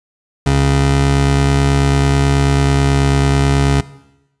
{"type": "tone pair together", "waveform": "25% pulse", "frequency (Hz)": [69.2, 138.4], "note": ["C#2", "C#3"], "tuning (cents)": [-2, -2], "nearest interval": "octave", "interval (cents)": 1200, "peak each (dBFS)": -11, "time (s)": [0.46, 3.81], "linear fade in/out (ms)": 5, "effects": ["noise-tail reverb RT60 0.9 s tail -18 dB re dry", "resampled to 22050 Hz"]}